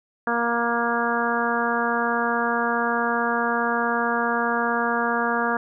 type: harmonic tone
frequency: 235.3 Hz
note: A#3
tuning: 16 cents sharp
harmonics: 1 / 2 / 3 / 4 / 5 / 6 / 7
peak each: -28 / -28 / -28 / -28 / -28 / -28 / -28 dBFS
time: 0.27-5.57 s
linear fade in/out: 2 ms
effects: none